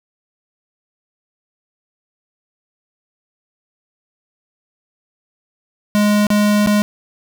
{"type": "tone with dropouts", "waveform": "square", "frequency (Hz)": 207.9, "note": "G#3", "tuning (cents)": 2, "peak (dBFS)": -12, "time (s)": [5.95, 6.82], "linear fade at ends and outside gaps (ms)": 0, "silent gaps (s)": [[6.268, 6.303], [6.662, 6.672]], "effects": []}